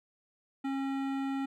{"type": "tone with hard clipping", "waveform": "sine", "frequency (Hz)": 271.8, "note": "C#4", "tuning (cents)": -34, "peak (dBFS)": -33, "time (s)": [0.64, 1.46], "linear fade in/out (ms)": 10, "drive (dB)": 16, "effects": []}